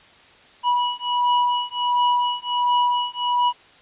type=beating tone pair; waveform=square; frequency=975 / 976.4 Hz; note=B5 / B5; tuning=-23 / -20 cents; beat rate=1.4 Hz; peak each=-22 dBFS; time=0.63-3.53 s; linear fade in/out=50 ms; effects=white hiss -50 dBFS RMS until 3.81 s + resampled to 8000 Hz